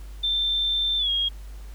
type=tone with pitch glide; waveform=sine; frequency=3565 to 3269 Hz; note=A7 to G#7; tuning=+22 to -28 cents; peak=-21 dBFS; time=0.23-1.29 s; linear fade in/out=10 ms; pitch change=-150 cents; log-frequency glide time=0.98-1.1 s; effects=added 50 Hz sine -36 dBFS peak until 1.74 s + pink hiss -53 dBFS RMS until 1.74 s